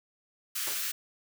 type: high-pass noise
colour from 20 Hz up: white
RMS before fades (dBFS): -33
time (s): 0.55-0.92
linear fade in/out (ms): 10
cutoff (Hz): 1200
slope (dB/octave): 48
type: noise with exponential decay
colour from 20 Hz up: pink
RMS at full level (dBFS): -33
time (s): 0.67-0.89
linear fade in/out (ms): 2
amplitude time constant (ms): 46
effects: high-pass 400 Hz 12 dB/octave